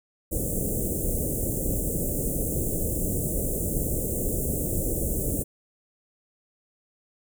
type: band-stop noise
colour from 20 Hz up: pink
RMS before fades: -27 dBFS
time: 0.31-5.44 s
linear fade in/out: 20 ms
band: 580 to 7500 Hz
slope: 48 dB/octave
effects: none